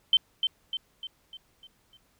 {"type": "tone with echo", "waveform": "sine", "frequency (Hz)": 3096, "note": "G7", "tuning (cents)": -22, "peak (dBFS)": -16, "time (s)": [0.13, 0.17], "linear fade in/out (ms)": 2, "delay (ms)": 300, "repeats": 6, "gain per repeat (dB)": -6, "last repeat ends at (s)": 1.97, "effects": ["pink hiss -67 dBFS RMS until 2.19 s"]}